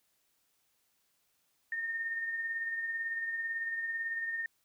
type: tone with tremolo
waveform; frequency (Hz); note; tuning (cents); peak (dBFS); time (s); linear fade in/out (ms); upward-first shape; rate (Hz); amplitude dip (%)
sine; 1828; A#6; -34; -31; 1.72-4.46; 2; triangle; 18; 45
effects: white hiss -75 dBFS RMS until 4.64 s